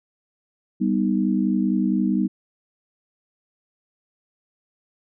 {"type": "chord", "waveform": "sine", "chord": "G augmented", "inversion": "none", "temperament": "equal", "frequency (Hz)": [196, 246.9, 311.1], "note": ["G3", "B3", "D#4"], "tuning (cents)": [0, 0, 0], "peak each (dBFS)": [-21, -23, -24], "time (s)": [0.8, 2.28], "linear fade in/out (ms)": 20, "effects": []}